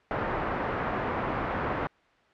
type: low-pass noise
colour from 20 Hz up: white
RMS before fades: -30 dBFS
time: 0.11-1.87 s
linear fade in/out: 0 ms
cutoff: 1300 Hz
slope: 12 dB/octave
effects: white hiss -61 dBFS RMS until 2.33 s + low-pass 2000 Hz 12 dB/octave